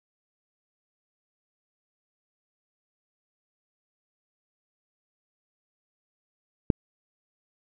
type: click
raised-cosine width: 3 ms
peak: -6 dBFS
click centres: 6.702 s
effects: none